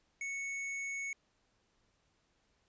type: tone with hard clipping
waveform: sine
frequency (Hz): 2213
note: C#7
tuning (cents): -3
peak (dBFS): -38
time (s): 0.21-1.13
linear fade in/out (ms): 2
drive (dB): 17
effects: pink hiss -75 dBFS RMS until 2.68 s + resampled to 16000 Hz